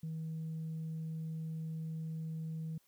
sine tone, 160 Hz, D#3, 49 cents sharp, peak -36 dBFS, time 0.03-2.78 s, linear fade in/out 5 ms, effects tanh soft clip ceiling -35 dBFS + white hiss -72 dBFS RMS until 2.87 s

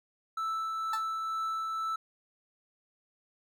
triangle tone with tremolo, 1318.5 Hz, E6, in tune, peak -28 dBFS, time 0.37-1.96 s, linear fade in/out 5 ms, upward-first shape triangle, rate 2.1 Hz, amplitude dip 25%
30% pulse tone with exponential decay, 881 Hz, A5, 2 cents sharp, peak -28 dBFS, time 0.93-1.05 s, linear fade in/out 5 ms, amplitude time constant 24 ms
effects none

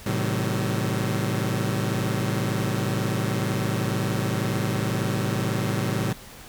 sawtooth chord, A diminished seventh, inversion none, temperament just, 110 / 132 / 158.4 / 190.08 Hz, A2 / C3 / Eb3 / Gb3, 0 / +16 / +31 / +47 cents, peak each -23 / -25 / -27 / -25 dBFS, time 0.06-6.13 s, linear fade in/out 5 ms, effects pink hiss -44 dBFS RMS until 6.48 s

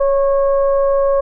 sine tone with frequency modulation, 554.4 Hz, C#5, in tune, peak -11 dBFS, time 0-1.21 s, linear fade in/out 10 ms, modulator 541 Hz, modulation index 0.55, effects none

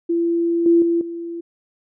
sine tone with level steps, 338.5 Hz, E4, 46 cents sharp, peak -16 / -10 / -15 / -26 dBFS, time 0.09-1.41 s, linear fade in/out 10 ms, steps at 0.66 / 0.82 / 1.01 s, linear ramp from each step 2 ms, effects none

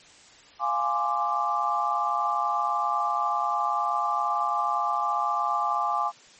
sine chord, D half-diminished seventh, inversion first, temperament equal, 698.5 / 830.6 / 1046.5 / 1174.7 Hz, F5 / Ab5 / C6 / D6, 0 / 0 / 0 / 0 cents, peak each -31 / -28 / -31 / -26 dBFS, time 0.59-6.12 s, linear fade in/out 50 ms, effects white hiss -52 dBFS RMS until 6.39 s + MP3 32 kbps

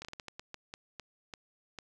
slowing click train, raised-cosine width 0.2 ms, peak -25 dBFS, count 12, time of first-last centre 0.02-1.787 s, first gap 28 ms, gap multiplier 1.32, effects none

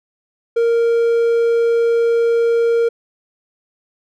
triangle tone, 465 Hz, A#4, 4 cents flat, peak -10 dBFS, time 0.56-2.89 s, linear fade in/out 10 ms, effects none

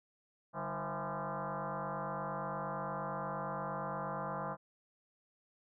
sine tone with frequency modulation, 193.3 Hz, G3, 24 cents flat, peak -36 dBFS, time 0.53-4.57 s, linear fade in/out 50 ms, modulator 169 Hz, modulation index 6.9, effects none

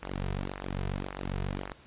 sawtooth tone with flanger, 47.4 Hz, F#1, 43 cents sharp, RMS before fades -35 dBFS, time 0.02-1.73 s, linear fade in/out 10 ms, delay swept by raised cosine 0.26 to 3.66 ms, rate 1.8 Hz, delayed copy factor -0.8, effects pink hiss -56 dBFS RMS until 1.86 s + resampled to 8000 Hz

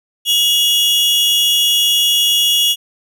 40% pulse tone pair together, 2867 / 3358 Hz, F7 / G#7, +45 / +18 cents, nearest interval minor third, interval 273 cents, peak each -13 dBFS, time 0.25-2.76 s, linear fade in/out 50 ms, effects none

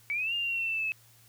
sine linear two-way sweep, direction up then down, 2243 to 2820 to 2580 Hz, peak -28 dBFS, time 0.1-0.92 s, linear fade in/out 0 ms, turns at 0.34 s, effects added 115 Hz sine -61 dBFS peak until 1.28 s + white hiss -60 dBFS RMS until 1.28 s

